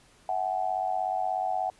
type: tone with amplitude modulation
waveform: sine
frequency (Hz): 749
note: F#5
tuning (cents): +21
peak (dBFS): -22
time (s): 0.29-1.7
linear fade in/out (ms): 2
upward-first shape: sine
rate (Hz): 96.6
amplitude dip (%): 90
effects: pink hiss -59 dBFS RMS until 1.79 s + resampled to 24000 Hz